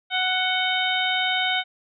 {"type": "harmonic tone with a mistuned harmonic", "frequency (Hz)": 740, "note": "F#5", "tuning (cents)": 0, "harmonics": [1, 2, 3, 4, 5], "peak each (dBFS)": [-27, -27, -27, -27, -27], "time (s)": [0.1, 1.64], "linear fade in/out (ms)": 50, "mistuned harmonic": 4, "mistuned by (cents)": 57, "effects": []}